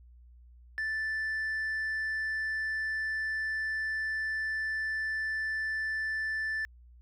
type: tone with hard clipping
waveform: triangle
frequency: 1760 Hz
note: A6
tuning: in tune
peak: -29 dBFS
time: 0.78-6.65 s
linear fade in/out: 0 ms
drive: 1 dB
effects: added 60 Hz sine -52 dBFS peak until 7.01 s